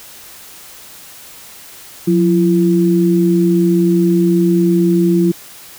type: tone pair together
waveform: sine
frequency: 178.96 / 338.3 Hz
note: F3 / E4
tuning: +43 / +45 cents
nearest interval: major seventh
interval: 1102 cents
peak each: -12 dBFS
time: 2.07-5.32 s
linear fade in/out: 10 ms
effects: white hiss -37 dBFS RMS until 5.78 s